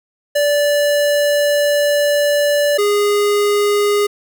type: tone pair in turn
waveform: square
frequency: 582 / 411.5 Hz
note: D5 / G#4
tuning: -16 / -16 cents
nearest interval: tritone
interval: 600 cents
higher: first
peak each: -13 / -13 dBFS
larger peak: neither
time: 0.35-2.78 / 2.78-4.07 s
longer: first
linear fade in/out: 10 ms
effects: none